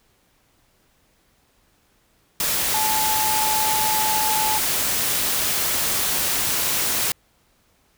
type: tone in noise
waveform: sine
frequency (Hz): 866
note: A5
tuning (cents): -28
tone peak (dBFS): -22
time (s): 2.74-4.58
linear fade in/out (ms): 2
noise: white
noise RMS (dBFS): -22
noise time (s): 2.4-7.12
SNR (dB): -3
effects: pink hiss -62 dBFS RMS until 7.97 s